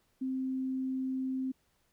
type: tone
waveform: sine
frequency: 261.6 Hz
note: C4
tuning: in tune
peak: -31 dBFS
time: 0.21-1.52 s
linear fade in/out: 10 ms
effects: pink hiss -73 dBFS RMS until 1.92 s